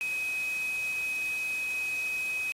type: tone in noise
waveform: sine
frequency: 2529 Hz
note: D#7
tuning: 28 cents sharp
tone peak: -29 dBFS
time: 0.01-2.52 s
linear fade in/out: 0 ms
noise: white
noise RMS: -44 dBFS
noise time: 0.01-2.52 s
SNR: +12 dB
effects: low-pass 12000 Hz 12 dB/octave + AAC 48 kbps